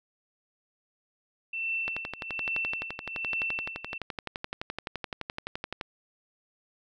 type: tone with tremolo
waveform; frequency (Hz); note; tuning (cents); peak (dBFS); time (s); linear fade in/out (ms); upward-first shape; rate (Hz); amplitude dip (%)
sine; 2683; E7; +30; -27; 1.53-3.98; 5; triangle; 1.2; 90
type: click train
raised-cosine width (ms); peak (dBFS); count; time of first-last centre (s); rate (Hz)
0.3; -17; 47; 1.88-5.812; 11.7
effects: none